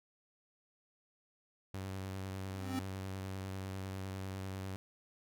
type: tone with vibrato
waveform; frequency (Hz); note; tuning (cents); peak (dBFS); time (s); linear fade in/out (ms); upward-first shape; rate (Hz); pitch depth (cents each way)
sawtooth; 95.6; G2; -43; -36; 1.74-4.76; 0; triangle; 10; 22
type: tone with exponential growth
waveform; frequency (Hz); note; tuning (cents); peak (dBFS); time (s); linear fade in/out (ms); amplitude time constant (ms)
square; 261.6; C4; 0; -33; 2.43-2.79; 1; 78
effects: none